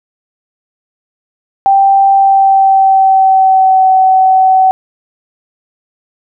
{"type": "tone with pitch glide", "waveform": "sine", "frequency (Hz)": [784, 756.9], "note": ["G5", "F#5"], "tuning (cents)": [0, 39], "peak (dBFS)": -4, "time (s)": [1.66, 4.71], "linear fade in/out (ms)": 0, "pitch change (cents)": -61, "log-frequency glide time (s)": [2.12, 3.87], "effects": []}